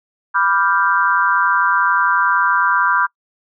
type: chord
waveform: sine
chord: G dominant seventh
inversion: first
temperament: equal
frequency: 987.8 / 1174.7 / 1396.9 / 1568 Hz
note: B5 / D6 / F6 / G6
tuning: 0 / 0 / 0 / 0 cents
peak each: -18 dBFS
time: 0.34-3.07 s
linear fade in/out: 20 ms
effects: noise-tail reverb RT60 0.1 s tail -26 dB re dry